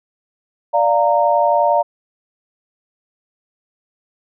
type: chord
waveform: sine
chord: Bb major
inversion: first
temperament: equal with one note detuned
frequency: 587.3 / 698.5 / 924.8 Hz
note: D5 / F5 / Bb5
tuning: 0 / 0 / -14 cents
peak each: -16 dBFS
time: 0.73-1.83 s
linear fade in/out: 20 ms
effects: none